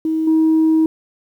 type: tone with level steps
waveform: sine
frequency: 318.3 Hz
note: D#4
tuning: 39 cents sharp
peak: -15 / -9 dBFS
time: 0.05-0.86 s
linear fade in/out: 2 ms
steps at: 0.27 s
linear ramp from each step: 5 ms
effects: tanh soft clip ceiling -8 dBFS + 8-bit